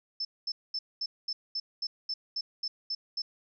sine tone bursts, 5274 Hz, E8, in tune, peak -30 dBFS, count 12, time 0.2-3.22 s, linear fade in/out 5 ms, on 50 ms, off 220 ms, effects none

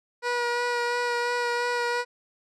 15% pulse tone with vibrato, 482.5 Hz, B4, 40 cents flat, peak -18 dBFS, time 0.22-2.05 s, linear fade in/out 50 ms, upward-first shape sine, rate 2.9 Hz, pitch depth 15 cents each way, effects low-pass 6000 Hz 12 dB/octave

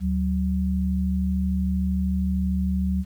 sine tone pair together, 74.4 / 187.48 Hz, D2 / F#3, +23 / +23 cents, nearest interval octave + major third, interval 1600 cents, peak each -24 / -23 dBFS, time 0-3.05 s, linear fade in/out 50 ms, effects 9-bit

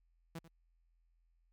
sawtooth tone with echo, 164.81 Hz, E3, in tune, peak -38 dBFS, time 0.35-0.39 s, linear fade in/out 5 ms, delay 91 ms, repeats 1, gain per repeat -14 dB, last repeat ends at 0.481 s, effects added 42 Hz sine -70 dBFS peak until 1.52 s + MP3 96 kbps

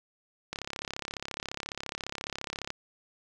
click train, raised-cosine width 0.2 ms, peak -17 dBFS, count 76, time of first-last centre 0.53-2.704 s, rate 34.5 Hz, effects none

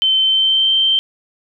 sine tone with pitch glide, 3086 to 3127 Hz, G7 to G7, -28 to -5 cents, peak -11 dBFS, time 0.02-0.99 s, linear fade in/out 0 ms, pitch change +23 cents, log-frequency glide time 0.22-0.7 s, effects none

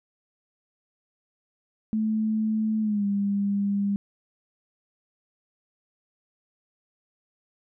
sine tone with pitch glide, 217.7 to 200.8 Hz, A3 to G3, -18 to +42 cents, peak -22 dBFS, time 1.93-3.96 s, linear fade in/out 0 ms, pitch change -140 cents, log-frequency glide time 2.81-3.05 s, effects none

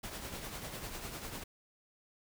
pink noise with tremolo, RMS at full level -41 dBFS, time 0.03-1.44 s, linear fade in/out 10 ms, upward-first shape triangle, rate 10 Hz, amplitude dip 55%, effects none

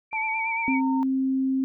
sine tone with vibrato, 2306 Hz, D7, 32 cents flat, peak -26 dBFS, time 0.11-0.81 s, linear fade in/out 50 ms, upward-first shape sine, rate 8.7 Hz, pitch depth 52 cents each way
sine tone with pitch glide, 880 to 915.8 Hz, A5 to A#5, 0 to -31 cents, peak -28 dBFS, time 0.13-1.03 s, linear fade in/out 0 ms, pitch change +69 cents, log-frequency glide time 0.28-0.67 s
sine tone, 264.8 Hz, C4, 21 cents sharp, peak -21 dBFS, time 0.68-1.64 s, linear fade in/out 0 ms
effects none

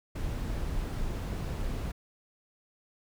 brown noise, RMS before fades -33 dBFS, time 0.15-1.92 s, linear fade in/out 10 ms, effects none

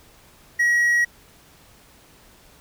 triangle tone, 1908 Hz, A#6, 40 cents sharp, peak -14 dBFS, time 0.59-1.05 s, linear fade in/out 10 ms, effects pink hiss -52 dBFS RMS until 2.6 s

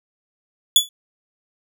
sawtooth tone with exponential decay, 3429 Hz, A7, 45 cents flat, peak -3 dBFS, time 0.76-0.89 s, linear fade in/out 2 ms, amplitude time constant 27 ms, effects none

